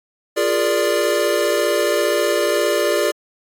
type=chord; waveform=square; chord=Bb dominant seventh; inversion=second; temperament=equal with one note detuned; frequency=349.2 / 411.2 / 466.2 / 587.3 Hz; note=F4 / Ab4 / Bb4 / D5; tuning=0 / -17 / 0 / 0 cents; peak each=-24 / -22 / -24 / -20 dBFS; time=0.36-3.12 s; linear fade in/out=20 ms; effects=AAC 48 kbps